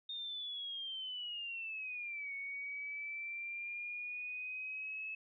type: linear two-way sweep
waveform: sine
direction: down then up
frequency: 3675 to 2217 to 2596 Hz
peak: -40 dBFS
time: 0.09-5.15 s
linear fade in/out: 5 ms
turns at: 2.34 s
effects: none